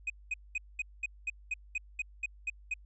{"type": "tone bursts", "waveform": "triangle", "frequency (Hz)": 2506, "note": "D#7", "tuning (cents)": 12, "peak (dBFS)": -29, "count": 12, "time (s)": [0.07, 2.74], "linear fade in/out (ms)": 5, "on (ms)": 30, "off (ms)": 210, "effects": ["added 50 Hz sine -52 dBFS peak until 2.85 s", "resampled to 22050 Hz"]}